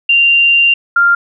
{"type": "tone pair in turn", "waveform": "sine", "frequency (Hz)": [2778, 1394.6], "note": ["F7", "F6"], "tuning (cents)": [-10, -3], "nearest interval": "octave", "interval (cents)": 1193, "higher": "first", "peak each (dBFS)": -6, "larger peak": "neither", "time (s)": [[0.09, 0.74], [0.96, 1.15]], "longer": "first", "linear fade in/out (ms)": 5, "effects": []}